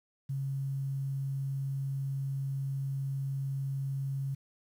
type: tone with quantisation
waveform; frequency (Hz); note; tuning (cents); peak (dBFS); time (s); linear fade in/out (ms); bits
sine; 136.6; C#3; -25; -31; 0.29-4.35; 10; 10
effects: none